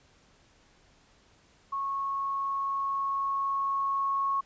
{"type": "tone with level ramp", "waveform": "sine", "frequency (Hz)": 1099, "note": "C#6", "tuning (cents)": -15, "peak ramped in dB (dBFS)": [-29, -25], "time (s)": [1.72, 4.41], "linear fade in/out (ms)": 10, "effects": ["pink hiss -62 dBFS RMS until 4.45 s", "resampled to 16000 Hz"]}